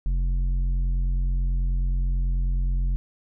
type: tone with tanh clipping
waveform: triangle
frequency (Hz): 44.65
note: F1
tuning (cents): +39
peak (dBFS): -22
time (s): 0.06-2.96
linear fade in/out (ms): 0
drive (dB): 12
effects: none